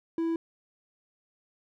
triangle tone, 330 Hz, E4, 2 cents sharp, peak -24 dBFS, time 0.18-0.36 s, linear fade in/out 2 ms, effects none

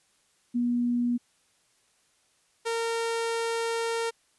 sine / sawtooth tone pair in turn, 241.5 / 459.6 Hz, B3 / A#4, -39 / -25 cents, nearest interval major seventh, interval 1114 cents, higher second, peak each -23 dBFS, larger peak neither, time 0.54-1.18 / 2.65-4.11 s, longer second, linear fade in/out 20 ms, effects white hiss -67 dBFS RMS until 4.38 s + resampled to 24000 Hz

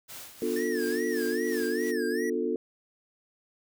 white noise with tremolo, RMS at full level -42 dBFS, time 0.08-1.92 s, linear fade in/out 20 ms, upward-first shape sine, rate 2.8 Hz, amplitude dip 65%
sine chord, B half-diminished seventh, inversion none, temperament just, 246.9 / 296.3 / 355.6 / 444.5 Hz, B3 / D4 / F4 / A4, 0 / +15 / +31 / +18 cents, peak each -33 / -34 / -31 / -30 dBFS, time 0.42-2.56 s, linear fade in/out 2 ms
square tone with vibrato, 1760 Hz, A6, in tune, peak -36 dBFS, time 0.56-2.3 s, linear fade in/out 5 ms, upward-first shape sine, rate 2.5 Hz, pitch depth 170 cents each way
effects none

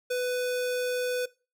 square tone, 497.7 Hz, B4, 13 cents sharp, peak -27 dBFS, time 0.1-1.26 s, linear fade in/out 10 ms, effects noise-tail reverb RT60 0.3 s tail -20 dB re dry

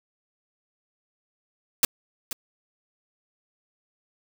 white noise with echo, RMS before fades -18 dBFS, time 1.83-1.85 s, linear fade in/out 2 ms, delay 480 ms, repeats 1, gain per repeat -13 dB, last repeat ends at 2.33 s, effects none

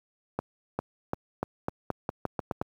accelerating click train, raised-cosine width 1 ms, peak -14 dBFS, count 11, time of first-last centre 0.39-2.615 s, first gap 400 ms, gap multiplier 0.86, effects high-pass 80 Hz 12 dB/octave + 9-bit

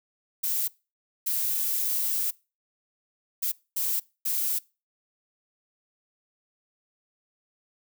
violet noise bursts at uneven times, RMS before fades -27 dBFS, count 5, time 0.43-0.68 / 1.26-2.31 / 3.42-3.52 / 3.76-4 / 4.25-4.59 s, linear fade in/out 10 ms, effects noise-tail reverb RT60 0.3 s tail -23 dB re dry

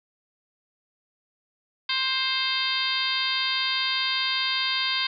harmonic tone, 525 Hz, C5, 6 cents sharp, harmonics 2 / 3 / 4 / 5 / 6 / 7 / 8 / 9, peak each -33 / -33 / -31 / -33 / -31 / -29 / -33 / -31 dBFS, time 1.89-5.07 s, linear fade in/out 5 ms, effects none

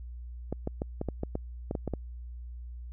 clicks, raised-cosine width 2 ms, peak -18 dBFS, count 11, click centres 0.526 / 0.674 / 0.819 / 1.014 / 1.087 / 1.234 / 1.354 / 1.711 / 1.752 / 1.877 / 1.937 s, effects added 60 Hz sine -39 dBFS peak until 2.92 s

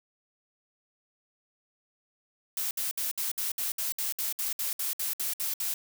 blue noise bursts, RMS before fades -31 dBFS, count 16, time 2.57-5.74 s, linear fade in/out 2 ms, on 140 ms, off 62 ms, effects none

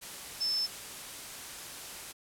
sine tone in noise, 5274 Hz, E8, in tune, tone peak -28 dBFS, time 0.4-0.67 s, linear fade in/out 20 ms, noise white, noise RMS -43 dBFS, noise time 0.01-2.13 s, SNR +12 dB, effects low-pass 12000 Hz 12 dB/octave

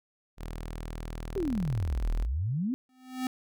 sawtooth tone, 40.17 Hz, E1, 44 cents flat, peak -32 dBFS, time 0.37-2.27 s, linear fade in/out 50 ms
sine exponential two-way sweep, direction down then up, 410.8 to 35.11 to 273.1 Hz, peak -27 dBFS, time 1.36-2.74 s, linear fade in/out 0 ms, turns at 2.13 s
square tone with exponential growth, 256.6 Hz, C4, 34 cents flat, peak -27 dBFS, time 2.89-3.27 s, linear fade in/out 2 ms, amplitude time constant 82 ms
effects none

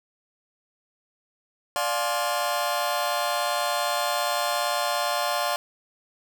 sawtooth chord, D half-diminished seventh, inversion none, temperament just, 587.3 / 704.8 / 845.8 / 1057.2 Hz, D5 / F5 / Ab5 / C6, 0 / +16 / +31 / +18 cents, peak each -25 / -24 / -29 / -25 dBFS, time 1.76-5.56 s, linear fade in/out 0 ms, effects none

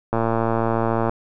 click train, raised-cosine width 1 ms, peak -7 dBFS, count 111, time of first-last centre 0.13-1.095 s, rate 114 Hz, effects none

